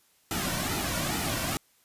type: noise with flanger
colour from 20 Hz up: pink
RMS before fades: -30 dBFS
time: 0.31-1.57 s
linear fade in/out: 0 ms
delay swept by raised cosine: 1.8 to 2.44 ms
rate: 2.3 Hz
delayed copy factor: -0.65
effects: white hiss -65 dBFS RMS until 1.84 s + resampled to 32000 Hz